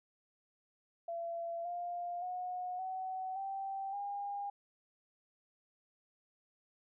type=tone with pitch steps; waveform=sine; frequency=677 / 701.3 / 726.4 / 752.5 / 779.5 / 807.4 Hz; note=E5 / F5 / F#5 / F#5 / G5 / G#5; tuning=+46 / +7 / -32 / +29 / -10 / -49 cents; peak=-37 dBFS; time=1.08-4.5 s; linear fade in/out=5 ms; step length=570 ms; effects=none